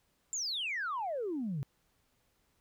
sine exponential sweep, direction down, 7420 to 128.3 Hz, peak -32 dBFS, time 0.33-1.63 s, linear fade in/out 0 ms, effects tanh soft clip ceiling -29 dBFS + pink hiss -74 dBFS RMS until 2.6 s

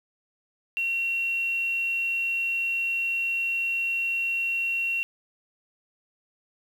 sine tone with quantisation, 2734 Hz, F7, 37 cents flat, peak -24 dBFS, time 0.77-5.03 s, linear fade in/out 0 ms, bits 8, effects none

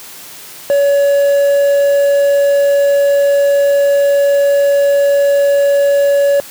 triangle tone with quantisation, 565 Hz, C#5, 33 cents sharp, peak -6 dBFS, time 0.7-6.4 s, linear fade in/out 0 ms, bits 6, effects white hiss -33 dBFS RMS until 6.5 s + high-pass 100 Hz 12 dB/octave

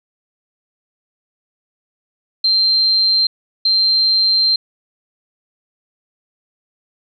sine tone bursts at uneven times, 4149 Hz, C8, 15 cents flat, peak -11 dBFS, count 2, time 2.44-3.27 / 3.65-4.56 s, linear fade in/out 5 ms, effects none

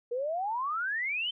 sine exponential sweep, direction up, 466.2 to 3136 Hz, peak -29 dBFS, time 0.11-1.31 s, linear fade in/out 10 ms, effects none

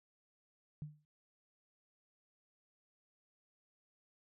sine tone with exponential decay, 150 Hz, D3, 37 cents sharp, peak -38 dBFS, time 0.82-1.05 s, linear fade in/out 0 ms, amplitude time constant 48 ms, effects none

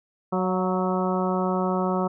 harmonic tone with a mistuned harmonic, 185.4 Hz, F#3, 4 cents sharp, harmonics 1 / 2 / 3 / 4 / 5 / 6 / 7, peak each -25 / -28 / -30 / -31 / -32 / -33 / -33 dBFS, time 0.32-2.08 s, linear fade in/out 10 ms, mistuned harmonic 4, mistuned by -29 cents, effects none

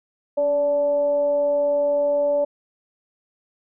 sine tone with frequency modulation, 578 Hz, D5, 28 cents flat, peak -17 dBFS, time 0.37-2.45 s, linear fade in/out 10 ms, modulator 295 Hz, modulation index 0.28, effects none

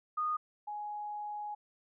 sine tone pair in turn, 1232 / 834.9 Hz, D#6 / G#5, -17 / +9 cents, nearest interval perfect fifth, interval 674 cents, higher first, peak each -30 / -37 dBFS, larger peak first, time 0.17-0.37 / 0.67-1.55 s, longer second, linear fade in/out 10 ms, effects none

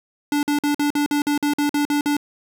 square tone bursts, 291.4 Hz, D4, 13 cents flat, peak -18 dBFS, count 12, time 0.32-2.168 s, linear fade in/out 2 ms, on 110 ms, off 48 ms, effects none

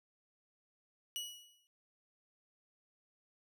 sawtooth tone with exponential decay, 2924 Hz, F#7, 21 cents flat, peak -33 dBFS, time 1.16-1.67 s, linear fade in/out 0 ms, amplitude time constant 110 ms, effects none

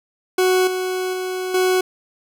40% pulse tone with level steps, 370 Hz, F#4, in tune, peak -13 / -20 / -22 / -14 dBFS, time 0.38-1.81 s, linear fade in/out 5 ms, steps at 0.67 / 1.13 / 1.54 s, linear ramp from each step 5 ms, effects none

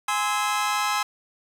sawtooth chord, Ab augmented, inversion none, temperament just, 830.6 / 1038.3 / 1297.8 Hz, Ab5 / C6 / E6, 0 / -14 / -27 cents, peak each -23 dBFS, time 0.08-1.03 s, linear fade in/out 5 ms, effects low-pass 11000 Hz 12 dB/octave + 8-bit

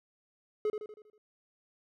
triangle tone with echo, 424.7 Hz, G#4, 39 cents sharp, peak -25 dBFS, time 0.65-0.7 s, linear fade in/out 2 ms, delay 80 ms, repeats 6, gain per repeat -6 dB, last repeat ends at 1.18 s, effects none

